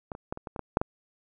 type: clicks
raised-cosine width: 1 ms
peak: -21 / -26 / -17 / -25 / -23 / -22 / -18 / -6 / -12 dBFS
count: 9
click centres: 0.118 / 0.151 / 0.325 / 0.374 / 0.472 / 0.562 / 0.593 / 0.771 / 0.815 s
effects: none